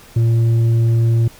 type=tone with tanh clipping; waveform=sine; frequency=115.2 Hz; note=A#2; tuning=20 cents flat; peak=-12 dBFS; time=0.16-1.28 s; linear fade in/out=5 ms; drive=5 dB; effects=pink hiss -43 dBFS RMS until 1.39 s